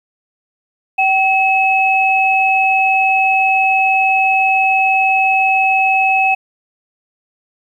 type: tone pair together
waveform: sine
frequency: 767 / 2580 Hz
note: G5 / E7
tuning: -38 / -38 cents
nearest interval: octave + major sixth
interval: 2100 cents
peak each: -13 dBFS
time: 0.98-6.35 s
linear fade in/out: 10 ms
effects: 8-bit